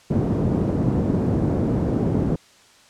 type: band-pass noise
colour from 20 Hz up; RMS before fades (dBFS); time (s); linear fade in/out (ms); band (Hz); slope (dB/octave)
pink; -21; 0.1-2.36; 10; 100 to 350; 12
effects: white hiss -52 dBFS RMS until 2.89 s + low-pass 7000 Hz 12 dB/octave